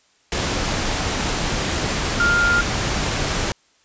sine tone in noise, 1405 Hz, F6, 10 cents sharp, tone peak -15 dBFS, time 2.2-2.61 s, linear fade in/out 2 ms, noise pink, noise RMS -22 dBFS, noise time 0.32-3.52 s, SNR +4 dB, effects white hiss -59 dBFS RMS until 3.84 s + resampled to 16000 Hz

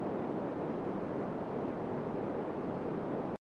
pink band-pass noise, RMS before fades -36 dBFS, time 0-3.36 s, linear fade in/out 0 ms, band 210 to 640 Hz, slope 12 dB/octave, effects high-pass 100 Hz 12 dB/octave + Opus 32 kbps

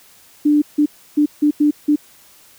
sine tone bursts at uneven times, 296.1 Hz, D4, 14 cents sharp, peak -10 dBFS, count 6, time 0.45-0.62 / 0.78-0.86 / 1.17-1.26 / 1.42-1.51 / 1.6-1.71 / 1.88-1.96 s, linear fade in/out 10 ms, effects white hiss -48 dBFS RMS until 2.58 s

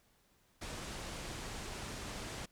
pink low-pass noise, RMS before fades -44 dBFS, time 0.61-2.46 s, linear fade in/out 10 ms, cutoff 9300 Hz, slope 24 dB/octave, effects pink hiss -71 dBFS RMS until 2.51 s

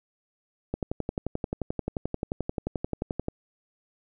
click train, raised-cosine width 2 ms, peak -15 dBFS, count 30, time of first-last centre 0.74-3.284 s, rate 11.4 Hz, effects none

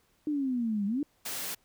sine exponential two-way sweep, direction down then up, 307.3 to 196 to 307.3 Hz, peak -27 dBFS, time 0.27-1.03 s, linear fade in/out 2 ms, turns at 0.86 s
white high-pass noise, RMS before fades -36 dBFS, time 1.25-1.55 s, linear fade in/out 10 ms, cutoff 110 Hz, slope 96 dB/octave
effects pink hiss -69 dBFS RMS until 1.64 s

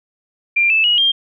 sine tone with pitch steps, 2383 / 2629 / 2900 / 3199 Hz, D7 / E7 / F#7 / G7, +25 / -5 / -35 / +34 cents, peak -11 dBFS, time 0.56-1.12 s, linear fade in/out 10 ms, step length 140 ms, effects none

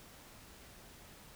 silence, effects pink hiss -56 dBFS RMS until 1.35 s

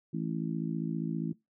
harmonic tone, 55 Hz, A1, in tune, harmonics 3 / 4 / 5 / 6, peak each -34 / -36 / -38 / -40 dBFS, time 0.13-1.33 s, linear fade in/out 10 ms, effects noise-tail reverb RT60 0.2 s tail -22 dB re dry

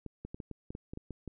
clicks, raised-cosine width 3 ms, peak -28 dBFS, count 11, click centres 0.063 / 0.25 / 0.345 / 0.402 / 0.513 / 0.705 / 0.751 / 0.935 / 0.974 / 1.107 / 1.277 s, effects none

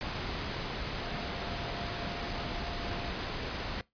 sine tone in noise, 695 Hz, F5, 9 cents flat, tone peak -44 dBFS, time 1.02-3.09 s, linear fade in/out 0 ms, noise pink, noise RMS -36 dBFS, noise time 0.01-3.81 s, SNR -11 dB, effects noise-tail reverb RT60 0.2 s tail -22 dB re dry + resampled to 11025 Hz

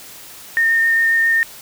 sine tone with vibrato, 1826 Hz, A#6, 36 cents flat, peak -12 dBFS, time 0.57-1.43 s, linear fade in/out 0 ms, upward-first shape sine, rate 7.4 Hz, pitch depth 11 cents each way, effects white hiss -38 dBFS RMS until 1.61 s

